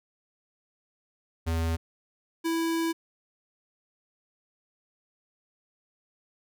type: tone pair in turn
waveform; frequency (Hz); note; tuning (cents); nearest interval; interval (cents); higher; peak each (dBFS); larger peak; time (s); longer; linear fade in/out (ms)
square; 82.2 / 329.7; E2 / E4; -4 / 0; 2 octaves; 2404; second; -26; neither; 1.46-1.77 / 2.44-2.93; second; 20
effects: none